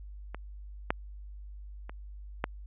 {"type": "clicks", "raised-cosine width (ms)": 0.5, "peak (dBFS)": [-24, -11, -27, -13], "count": 4, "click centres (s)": [0.346, 0.905, 1.895, 2.441], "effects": ["added 50 Hz sine -42 dBFS peak until 2.66 s", "resampled to 8000 Hz"]}